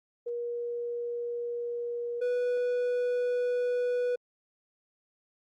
sine / triangle tone pair in turn, 476.7 / 491.2 Hz, A#4 / B4, +39 / -9 cents, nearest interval minor second, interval 52 cents, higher second, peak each -31 / -24 dBFS, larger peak second, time 0.26-2.21 / 2.21-4.16 s, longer neither, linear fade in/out 10 ms, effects Opus 32 kbps

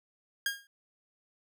sawtooth tone with exponential decay, 1622 Hz, G#6, 41 cents flat, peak -22 dBFS, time 0.46-0.67 s, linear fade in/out 2 ms, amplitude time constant 45 ms, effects none

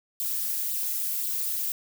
violet noise with flanger, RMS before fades -29 dBFS, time 0.2-1.72 s, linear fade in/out 0 ms, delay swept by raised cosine 0.23 to 4.03 ms, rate 1.9 Hz, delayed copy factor +0.65, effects none

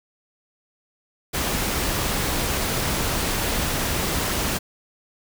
pink noise, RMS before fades -24 dBFS, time 1.33-4.59 s, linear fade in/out 20 ms, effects none

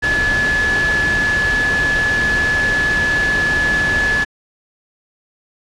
sine tone in noise, 1713 Hz, A6, 47 cents flat, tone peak -14 dBFS, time 0.02-4.25 s, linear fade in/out 20 ms, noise pink, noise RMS -22 dBFS, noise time 0.02-4.25 s, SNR +5 dB, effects low-pass 5000 Hz 12 dB/octave

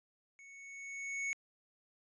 square tone with level ramp, 2215 Hz, C#7, 2 cents flat, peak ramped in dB -55 to -34 dBFS, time 0.39-1.33 s, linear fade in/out 0 ms, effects resampled to 16000 Hz

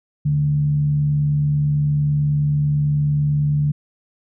sine tone with frequency modulation, 146.83 Hz, D3, in tune, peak -15 dBFS, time 0.25-3.72 s, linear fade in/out 10 ms, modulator 69.1 Hz, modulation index 0.23, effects none

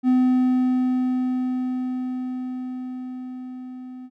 triangle tone with level ramp, 254 Hz, B3, 49 cents sharp, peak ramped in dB -12 to -33 dBFS, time 0.03-4.1 s, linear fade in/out 50 ms, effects none

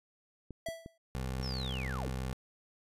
clicks, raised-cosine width 3 ms, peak -31 dBFS, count 5, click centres 0.507 / 0.687 / 0.861 / 1.4 / 1.866 s
square tone with exponential decay, 659.3 Hz, E5, in tune, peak -34 dBFS, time 0.66-0.98 s, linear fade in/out 5 ms, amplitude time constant 68 ms
20% pulse tone, 64.6 Hz, C2, 21 cents flat, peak -30 dBFS, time 1.15-2.33 s, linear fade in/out 0 ms
sine linear sweep, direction down, 5590 to 98 Hz, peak -40 dBFS, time 1.42-2.1 s, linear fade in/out 20 ms
effects resampled to 32000 Hz

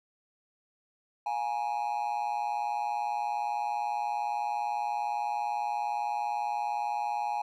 triangle tone with amplitude modulation, 830.6 Hz, G#5, in tune, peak -23 dBFS, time 1.26-7.42 s, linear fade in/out 5 ms, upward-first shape sine, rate 120 Hz, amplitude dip 90%, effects none

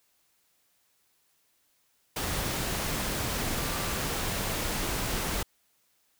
sine tone in noise, 1174.7 Hz, D6, in tune, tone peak -42 dBFS, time 3.58-3.99 s, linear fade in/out 5 ms, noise pink, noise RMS -31 dBFS, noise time 2.16-5.43 s, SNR -14 dB, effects white hiss -70 dBFS RMS until 6.19 s

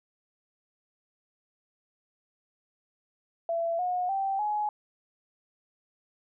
sine tone with pitch steps, 671 / 723.3 / 779.7 / 840.5 Hz, E5 / F#5 / G5 / G#5, +31 / -39 / -10 / +20 cents, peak -26 dBFS, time 3.49-4.69 s, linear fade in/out 2 ms, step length 300 ms, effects none

